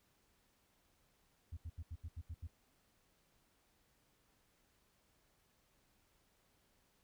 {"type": "tone bursts", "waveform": "sine", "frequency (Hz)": 82, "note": "E2", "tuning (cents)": -9, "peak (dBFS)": -40, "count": 8, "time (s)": [1.52, 2.473], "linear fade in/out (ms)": 10, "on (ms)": 50, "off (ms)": 79, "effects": ["tanh soft clip ceiling -41 dBFS", "pink hiss -75 dBFS RMS until 7.03 s"]}